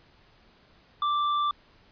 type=tone with hard clipping; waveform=sine; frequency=1174.7 Hz; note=D6; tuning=in tune; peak=-25 dBFS; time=1.02-1.51 s; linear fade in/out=2 ms; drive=8 dB; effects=pink hiss -59 dBFS RMS until 1.91 s + resampled to 11025 Hz